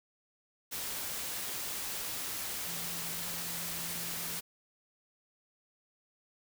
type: tone in noise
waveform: sine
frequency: 170 Hz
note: F3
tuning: 46 cents flat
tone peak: -48 dBFS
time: 2.66-4.39 s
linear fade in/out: 20 ms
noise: white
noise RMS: -38 dBFS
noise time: 0.71-4.41 s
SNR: -13 dB
effects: none